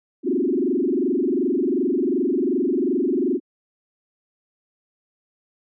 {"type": "tone with frequency modulation", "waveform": "sine", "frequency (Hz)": 311.1, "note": "D#4", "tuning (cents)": 0, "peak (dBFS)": -17, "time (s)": [0.23, 3.4], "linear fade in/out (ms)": 50, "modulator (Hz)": 22.7, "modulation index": 3.2, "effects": ["high-pass 200 Hz 12 dB/octave"]}